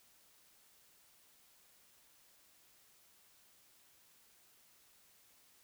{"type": "silence", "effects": ["white hiss -67 dBFS RMS until 5.63 s"]}